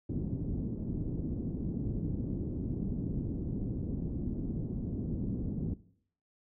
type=low-pass noise; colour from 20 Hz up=white; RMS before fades=-35 dBFS; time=0.09-5.74 s; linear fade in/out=5 ms; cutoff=280 Hz; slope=24 dB/octave; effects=noise-tail reverb RT60 0.6 s tail -18 dB re dry